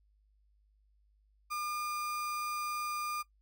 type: tone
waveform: 35% pulse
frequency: 1207 Hz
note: D6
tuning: 47 cents sharp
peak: -33 dBFS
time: 1.5-3.23 s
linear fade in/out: 20 ms
effects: noise-tail reverb RT60 0.1 s tail -18 dB re dry + added 51 Hz sine -66 dBFS peak until 3.41 s